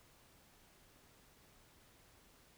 silence, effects pink hiss -66 dBFS RMS until 2.57 s

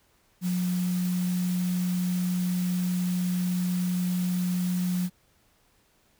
sine tone in noise, 180 Hz, F#3, 47 cents flat, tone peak -24 dBFS, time 0.41-5.1 s, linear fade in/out 50 ms, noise white, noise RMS -41 dBFS, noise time 0.41-5.1 s, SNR +14 dB, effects pink hiss -65 dBFS RMS until 6.19 s

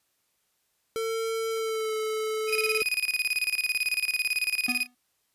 square tone with pitch glide, 450.2 to 435.4 Hz, A4 to A4, +40 to -18 cents, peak -28 dBFS, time 0.96-2.82 s, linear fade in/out 0 ms, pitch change -58 cents, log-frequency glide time 1.49-1.94 s
35% pulse tone with tremolo, 2489 Hz, D#7, in tune, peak -21 dBFS, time 2.47-4.87 s, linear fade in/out 50 ms, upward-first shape square, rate 18 Hz, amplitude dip 80%
square tone with exponential decay, 246.9 Hz, B3, in tune, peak -28 dBFS, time 4.68-4.95 s, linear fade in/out 5 ms, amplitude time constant 58 ms
effects white hiss -73 dBFS RMS until 5.34 s + resampled to 32000 Hz

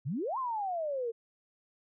sine exponential two-way sweep, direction up then down, 116.54 to 1083 to 445.2 Hz, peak -31 dBFS, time 0.05-1.12 s, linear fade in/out 20 ms, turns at 0.38 s, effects none

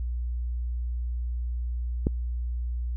click, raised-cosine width 3 ms, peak -11 dBFS, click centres 2.069 s, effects added 60 Hz sine -27 dBFS peak until 2.96 s

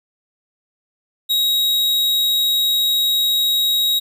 45% pulse tone, 3806 Hz, A#7, 35 cents sharp, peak -15 dBFS, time 1.29-4 s, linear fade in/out 20 ms, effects none

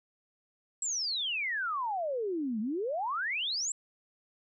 sine exponential two-way sweep, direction down then up, 7850 to 205.5 to 7850 Hz, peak -30 dBFS, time 0.82-3.72 s, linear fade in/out 2 ms, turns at 2.6 s, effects none

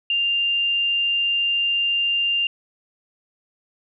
sine tone, 2794 Hz, F7, in tune, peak -18 dBFS, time 0.1-2.47 s, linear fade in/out 2 ms, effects none

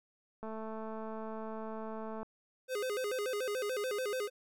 click train, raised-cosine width 1 ms, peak -30 dBFS, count 397, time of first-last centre 0.43-2.23 s, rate 220 Hz
square tone with vibrato, 460.6 Hz, A#4, 21 cents flat, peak -34 dBFS, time 2.68-4.3 s, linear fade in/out 50 ms, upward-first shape square, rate 6.9 Hz, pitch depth 190 cents each way
effects none

